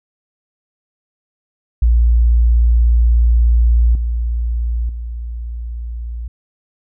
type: tone with level steps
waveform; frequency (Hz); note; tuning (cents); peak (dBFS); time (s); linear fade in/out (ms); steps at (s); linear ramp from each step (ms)
sine; 58.27; A#1; 0; -8 / -15 / -22; 1.82-6.28; 5; 3.95 / 4.89; 2
effects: none